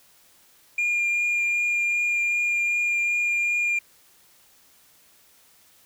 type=tone with vibrato; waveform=sine; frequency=2410 Hz; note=D7; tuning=44 cents sharp; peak=-18 dBFS; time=0.78-3.79 s; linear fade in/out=5 ms; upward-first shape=triangle; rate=2.6 Hz; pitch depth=10 cents each way; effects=tanh soft clip ceiling -20 dBFS + white hiss -57 dBFS RMS until 5.85 s